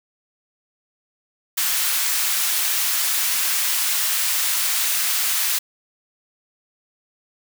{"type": "high-pass noise", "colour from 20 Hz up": "white", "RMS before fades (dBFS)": -21, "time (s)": [1.57, 5.59], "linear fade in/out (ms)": 10, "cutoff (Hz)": 1200, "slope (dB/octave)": 12, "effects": []}